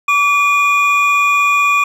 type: tone pair together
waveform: triangle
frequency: 1149 / 2435 Hz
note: D6 / D#7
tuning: -38 / -38 cents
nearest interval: octave + minor second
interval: 1300 cents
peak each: -11 dBFS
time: 0.08-1.84 s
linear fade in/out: 5 ms
effects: none